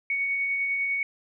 sine tone with tremolo, 2228 Hz, C#7, 8 cents sharp, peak -23 dBFS, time 0.1-1.03 s, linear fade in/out 2 ms, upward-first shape sine, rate 10 Hz, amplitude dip 25%, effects none

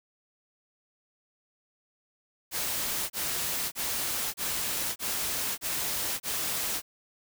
white noise bursts, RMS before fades -31 dBFS, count 7, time 2.51-6.82 s, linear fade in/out 50 ms, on 590 ms, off 30 ms, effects none

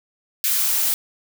blue noise with high-pass filter sweep, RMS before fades -20 dBFS, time 0.44-0.94 s, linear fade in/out 0 ms, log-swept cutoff 2000 to 240 Hz, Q 1.1, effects none

